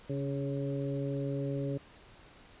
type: harmonic tone with a mistuned harmonic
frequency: 138.59 Hz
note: C#3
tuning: in tune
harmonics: 1 / 2 / 3 / 4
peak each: -34 / -37 / -39 / -40 dBFS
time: 0.09-1.78 s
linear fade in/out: 10 ms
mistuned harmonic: 2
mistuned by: +26 cents
effects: pink hiss -56 dBFS RMS until 2.6 s + resampled to 8000 Hz